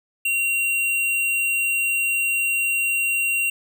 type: tone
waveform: square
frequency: 2752 Hz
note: F7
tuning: 26 cents flat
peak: -20 dBFS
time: 0.25-3.5 s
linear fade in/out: 5 ms
effects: 10-bit